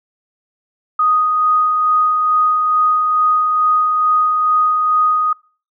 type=tone with tremolo; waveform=sine; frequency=1244.5 Hz; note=D#6; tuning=in tune; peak=-10 dBFS; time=0.99-5.33 s; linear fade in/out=5 ms; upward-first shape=sine; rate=2.3 Hz; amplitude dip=30%; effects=noise-tail reverb RT60 0.4 s tail -25 dB re dry